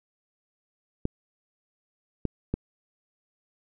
clicks, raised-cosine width 3 ms, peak -13 dBFS, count 3, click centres 1.054 / 2.253 / 2.54 s, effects none

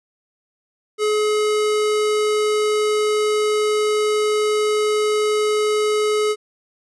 square tone, 424.4 Hz, G#4, 38 cents sharp, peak -17 dBFS, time 0.98-6.36 s, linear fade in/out 50 ms, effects resampled to 24000 Hz

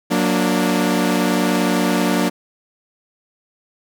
sawtooth chord, Gb augmented, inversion none, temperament equal with one note detuned, 182.98 / 233.1 / 293.7 Hz, Gb3 / Bb3 / D4, -19 / 0 / 0 cents, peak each -16 dBFS, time 0.1-2.3 s, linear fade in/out 20 ms, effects none

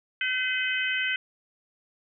harmonic tone, 510 Hz, C5, 44 cents flat, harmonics 3 / 4 / 5 / 6, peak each -29 / -30 / -31 / -32 dBFS, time 0.21-1.16 s, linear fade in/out 2 ms, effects none

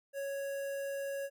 square tone with notch filter, 554.4 Hz, C#5, in tune, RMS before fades -38 dBFS, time 0.13-1.3 s, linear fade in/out 50 ms, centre 4100 Hz, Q 0.9, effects none

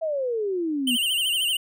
sine exponential sweep, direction down, 663 to 233.1 Hz, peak -23 dBFS, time 0.01-0.97 s, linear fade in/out 20 ms
square tone with vibrato, 2945 Hz, F#7, 9 cents flat, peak -22 dBFS, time 0.87-1.57 s, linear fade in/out 5 ms, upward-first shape sine, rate 13 Hz, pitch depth 110 cents each way
effects none

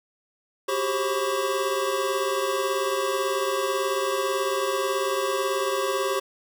square tone cluster, 379.4 / 397.6 / 535 / 997 / 1124 Hz, F#4 / G4 / C5 / B5 / C#6, +43 / +25 / +38 / +16 / +24 cents, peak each -33 / -29 / -29 / -35 / -31 dBFS, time 0.68-6.2 s, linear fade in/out 10 ms, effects none

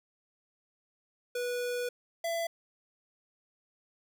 square tone pair in turn, 489.2 / 670.4 Hz, B4 / E5, -16 / +29 cents, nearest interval perfect fourth, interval 545 cents, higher second, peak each -32 / -31 dBFS, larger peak second, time 1.35-1.89 / 2.24-2.47 s, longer first, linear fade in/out 5 ms, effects none

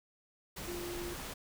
sine tone in noise, 349.2 Hz, F4, in tune, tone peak -40 dBFS, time 0.67-1.14 s, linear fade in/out 10 ms, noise pink, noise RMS -43 dBFS, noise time 0.56-1.34 s, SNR 0 dB, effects none

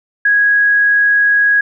sine tone, 1657 Hz, G#6, 4 cents flat, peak -8 dBFS, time 0.25-1.61 s, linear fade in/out 5 ms, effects none

